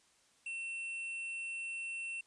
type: tone with tanh clipping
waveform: sine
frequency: 2700 Hz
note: E7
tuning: 41 cents sharp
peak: -40 dBFS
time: 0.46-2.21 s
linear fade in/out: 5 ms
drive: 9 dB
effects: white hiss -69 dBFS RMS until 2.26 s + resampled to 22050 Hz